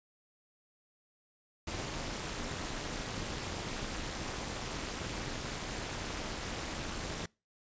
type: noise with amplitude modulation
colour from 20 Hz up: pink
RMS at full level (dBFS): -35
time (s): 1.67-7.26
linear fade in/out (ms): 5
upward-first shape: sine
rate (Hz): 264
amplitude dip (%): 85
effects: noise-tail reverb RT60 0.3 s tail -26 dB re dry + resampled to 16000 Hz